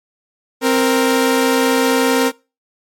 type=tone pair together; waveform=sawtooth; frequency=262.8 / 466.2 Hz; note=C4 / A#4; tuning=+8 / 0 cents; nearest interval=minor seventh; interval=992 cents; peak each=-11 dBFS; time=0.61-2.32 s; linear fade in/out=50 ms; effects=noise-tail reverb RT60 0.3 s tail -24 dB re dry + MP3 64 kbps